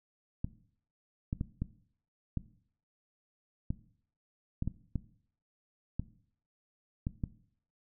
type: clicks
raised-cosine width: 5 ms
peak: -20 dBFS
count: 12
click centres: 0.445 / 1.329 / 1.411 / 1.62 / 2.373 / 3.705 / 4.624 / 4.676 / 4.957 / 5.996 / 7.069 / 7.238 s
effects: noise-tail reverb RT60 0.6 s tail -17 dB re dry